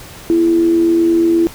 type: tone with amplitude modulation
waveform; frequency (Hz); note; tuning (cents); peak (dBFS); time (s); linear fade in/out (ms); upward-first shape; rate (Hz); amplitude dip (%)
sine; 334.7; E4; +26; -7; 0.3-1.47; 0; sine; 88.2; 40
effects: pink hiss -35 dBFS RMS until 1.54 s